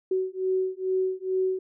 sine beating tone pair, 374 / 376.3 Hz, F#4 / F#4, +19 / +29 cents, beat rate 2.3 Hz, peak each -27 dBFS, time 0.11-1.59 s, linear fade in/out 5 ms, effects none

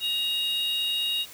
triangle tone pair together, 2834 / 3783 Hz, F7 / A#7, +25 / +25 cents, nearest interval perfect fourth, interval 500 cents, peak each -25 dBFS, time 0-1.26 s, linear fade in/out 50 ms, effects tanh soft clip ceiling -18 dBFS + white hiss -46 dBFS RMS until 1.33 s

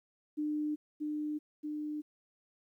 sine tone with echo, 300.8 Hz, D4, 42 cents sharp, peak -31 dBFS, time 0.37-0.76 s, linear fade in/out 20 ms, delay 630 ms, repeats 2, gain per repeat -2 dB, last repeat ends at 2.02 s, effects 12-bit

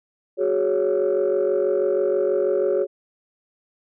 sine chord, F# suspended second, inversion none, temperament just, 370 / 416.2 / 555 Hz, F#4 / G#4 / C#5, 0 / +4 / +2 cents, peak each -21 dBFS, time 0.37-2.87 s, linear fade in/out 50 ms, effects tanh soft clip ceiling -13 dBFS

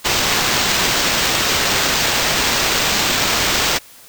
white noise with sample-and-hold, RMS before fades -17 dBFS, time 0.04-3.79 s, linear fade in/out 20 ms, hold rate 11025 Hz, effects white hiss -43 dBFS RMS until 4.08 s

